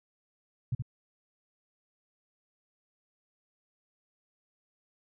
sine tone with echo, 123.47 Hz, B2, in tune, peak -26 dBFS, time 0.72-0.75 s, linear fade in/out 5 ms, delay 73 ms, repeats 1, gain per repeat -4 dB, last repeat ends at 0.823 s, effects none

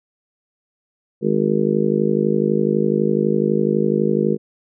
harmonic tone, 52 Hz, G#1, 3 cents sharp, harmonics 3 / 4 / 5 / 6 / 7 / 8 / 9, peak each -24 / -20 / -29 / -29 / -21 / -22 / -23 dBFS, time 1.21-4.38 s, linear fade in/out 50 ms, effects none

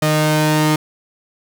sawtooth tone pair together, 153.8 / 307.3 Hz, D#3 / D#4, -20 / -21 cents, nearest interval octave, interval 1199 cents, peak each -11 dBFS, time 0.02-0.76 s, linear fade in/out 5 ms, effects none

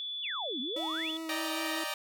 sine tone, 3451 Hz, A7, 34 cents flat, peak -35 dBFS, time 0-1.17 s, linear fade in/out 0 ms
sine exponential two-way sweep, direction down then up, 3261 to 233.1 to 3261 Hz, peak -36 dBFS, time 0.22-1.12 s, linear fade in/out 20 ms, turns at 0.6 s
40% pulse tone with vibrato, 321.2 Hz, E4, 45 cents flat, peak -36 dBFS, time 0.76-1.84 s, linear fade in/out 5 ms, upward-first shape sine, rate 5 Hz, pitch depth 20 cents each way
10% pulse chord, Eb major seventh, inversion third, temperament equal, 587.3 / 622.3 / 784 / 932.3 Hz, D5 / Eb5 / G5 / Bb5, 0 / 0 / 0 / 0 cents, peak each -30 / -30 / -33 / -30 dBFS, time 1.29-1.94 s, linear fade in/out 2 ms
effects none

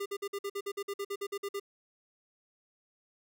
square tone bursts, 400.7 Hz, G4, 38 cents sharp, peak -34 dBFS, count 15, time 0-1.599 s, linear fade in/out 10 ms, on 59 ms, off 51 ms, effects 11-bit

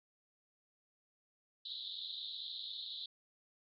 pink band-pass noise, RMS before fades -45 dBFS, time 1.65-3.06 s, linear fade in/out 5 ms, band 3500 to 4100 Hz, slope 96 dB/octave, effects none

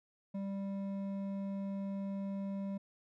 sine tone with hard clipping, 196.6 Hz, G3, 5 cents sharp, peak -38 dBFS, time 0.34-2.78 s, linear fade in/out 10 ms, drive 8 dB, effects none

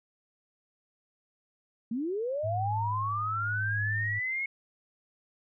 sine linear sweep, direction up, 214.4 to 2187 Hz, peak -29 dBFS, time 1.91-4.46 s, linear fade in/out 5 ms
sine tone with tremolo, 105.2 Hz, G#2, 23 cents sharp, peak -30 dBFS, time 2.43-4.2 s, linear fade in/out 20 ms, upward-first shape sine, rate 0.9 Hz, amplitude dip 50%
effects none

